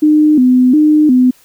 sine tone with vibrato, 277.2 Hz, C#4, in tune, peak -5 dBFS, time 0.02-1.31 s, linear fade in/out 10 ms, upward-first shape square, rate 1.4 Hz, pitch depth 160 cents each way, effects white hiss -48 dBFS RMS until 1.44 s

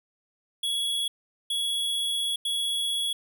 square tone bursts at uneven times, 3356 Hz, G#7, 17 cents sharp, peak -26 dBFS, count 3, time 0.63-1.08 / 1.5-2.36 / 2.45-3.13 s, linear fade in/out 5 ms, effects none

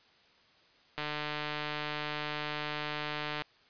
click train, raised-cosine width 0.3 ms, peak -19 dBFS, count 367, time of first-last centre 0.98-3.42 s, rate 150 Hz, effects white hiss -63 dBFS RMS until 3.69 s + resampled to 11025 Hz

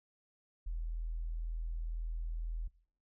sine tone, 41 Hz, E1, 9 cents flat, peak -35 dBFS, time 0.66-2.68 s, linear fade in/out 10 ms, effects noise-tail reverb RT60 0.6 s tail -22 dB re dry

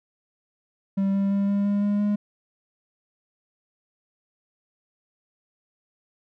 triangle tone with pitch steps, 195.4 / 197.21 / 199.05 / 200.9 / 202.8 / 204.6 / 206.5 Hz, G3 / G3 / G3 / G3 / G#3 / G#3 / G#3, -5 / +11 / +27 / +43 / -41 / -26 / -10 cents, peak -18 dBFS, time 0.97-2.16 s, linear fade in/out 10 ms, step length 170 ms, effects none

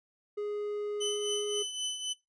triangle tone, 415.3 Hz, G#4, in tune, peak -30 dBFS, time 0.37-1.63 s, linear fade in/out 10 ms
sawtooth tone with tremolo, 3017 Hz, F#7, 33 cents sharp, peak -26 dBFS, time 1-2.14 s, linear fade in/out 20 ms, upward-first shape triangle, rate 3.8 Hz, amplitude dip 65%
effects noise-tail reverb RT60 0.2 s tail -20 dB re dry + resampled to 22050 Hz

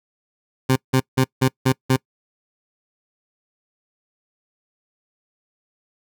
20% pulse tone bursts, 130.81 Hz, C3, in tune, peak -9 dBFS, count 6, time 0.69-1.966 s, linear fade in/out 10 ms, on 71 ms, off 170 ms, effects noise-tail reverb RT60 0.1 s tail -25 dB re dry

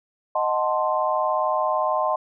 sine chord, D# diminished seventh, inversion none, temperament equal, 622.3 / 740 / 880 / 1046.5 Hz, D#5 / F#5 / A5 / C6, 0 / 0 / 0 / 0 cents, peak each -24 / -27 / -27 / -24 dBFS, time 0.35-2.16 s, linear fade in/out 5 ms, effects none

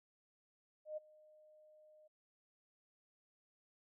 sine tone with ADSR envelope, 614 Hz, D#5, 23 cents flat, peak -39 dBFS, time 0.85-2.08 s, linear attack 120 ms, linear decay 17 ms, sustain -23 dB, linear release 13 ms, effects none

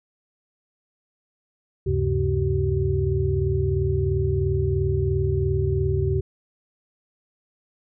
sine tone cluster, 75.4 / 98.4 / 135.6 / 382.4 Hz, D2 / G2 / C#3 / G4, +46 / +7 / -38 / -43 cents, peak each -25 dBFS, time 1.86-6.21 s, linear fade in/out 10 ms, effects none

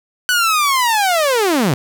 sawtooth linear sweep, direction down, 1500 to 117.9 Hz, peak -9 dBFS, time 0.29-1.74 s, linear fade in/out 0 ms, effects 7-bit

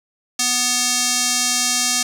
square tone with band-pass filter, 247.4 Hz, B3, 3 cents sharp, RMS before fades -19 dBFS, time 0.39-2.03 s, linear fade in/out 5 ms, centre 6600 Hz, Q 1.8, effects none

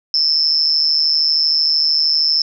sine tone with amplitude modulation, 5274 Hz, E8, in tune, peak -8 dBFS, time 0.14-2.42 s, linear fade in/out 2 ms, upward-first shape sine, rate 153 Hz, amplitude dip 100%, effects none

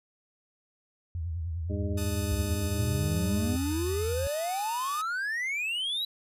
sine tone with vibrato, 83.2 Hz, E2, 17 cents sharp, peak -30 dBFS, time 1.15-4.27 s, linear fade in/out 0 ms, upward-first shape triangle, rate 9.9 Hz, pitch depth 140 cents each way
harmonic tone, 101.5 Hz, G#2, 39 cents flat, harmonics 1 / 2 / 3 / 4 / 6, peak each -33 / -36 / -38 / -39 / -41 dBFS, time 1.69-3.57 s, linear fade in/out 20 ms
5% pulse chord, D# diminished, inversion second, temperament equal, 880 / 1244.5 / 1480 Hz, A5 / D#6 / F#6, 0 / 0 / 0 cents, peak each -31 / -28 / -33 dBFS, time 1.97-5.02 s, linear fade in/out 10 ms
triangle exponential sweep, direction up, 65.41 to 3968 Hz, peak -27 dBFS, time 2.31-6.05 s, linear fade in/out 5 ms
effects resampled to 32000 Hz

